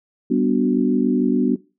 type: chord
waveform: sine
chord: G major seventh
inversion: none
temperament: equal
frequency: 196 / 246.9 / 293.7 / 370 Hz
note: G3 / B3 / D4 / F#4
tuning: 0 / 0 / 0 / 0 cents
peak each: -23 / -18 / -21 / -23 dBFS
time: 0.3-1.56 s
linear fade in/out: 10 ms
effects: noise-tail reverb RT60 0.3 s tail -20 dB re dry